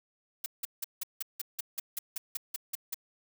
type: noise bursts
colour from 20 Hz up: blue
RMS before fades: -34 dBFS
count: 14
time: 0.44-2.944 s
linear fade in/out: 5 ms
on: 21 ms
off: 170 ms
effects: none